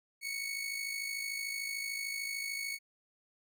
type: tone with amplitude modulation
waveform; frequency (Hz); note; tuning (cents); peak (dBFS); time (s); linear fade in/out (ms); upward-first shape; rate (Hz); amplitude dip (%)
sawtooth; 2218; C#7; 0; -30; 0.21-2.79; 50; sine; 53.4; 55
effects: none